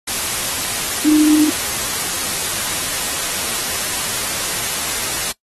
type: tone in noise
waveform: sine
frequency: 304.4 Hz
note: D#4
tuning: 38 cents flat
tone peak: -9 dBFS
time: 1.05-1.5 s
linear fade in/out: 10 ms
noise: white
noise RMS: -21 dBFS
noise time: 0.07-5.32 s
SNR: +9 dB
effects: noise-tail reverb RT60 0.1 s tail -21 dB re dry + AAC 32 kbps